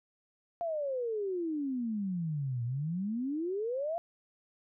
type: exponential two-way sweep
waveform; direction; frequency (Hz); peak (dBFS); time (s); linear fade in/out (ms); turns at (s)
sine; down then up; 698.5 to 115.9 to 698.5; -31; 0.61-3.98; 0; 2.64
effects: none